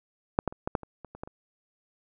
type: clicks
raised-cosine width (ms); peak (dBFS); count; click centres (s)
1; -7 / -12 / -28 / -15 / -11 / -27 / -27 / -29 / -21 / -29; 10; 0.389 / 0.477 / 0.525 / 0.675 / 0.752 / 0.833 / 1.047 / 1.15 / 1.235 / 1.275
effects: none